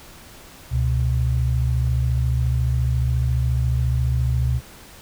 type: tone pair together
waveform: sine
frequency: 69.3 / 123.6 Hz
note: C#2 / B2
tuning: 0 / +2 cents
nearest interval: minor seventh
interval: 1002 cents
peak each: -20 dBFS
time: 0.7-4.61 s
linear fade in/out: 50 ms
effects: pink hiss -44 dBFS RMS until 5.01 s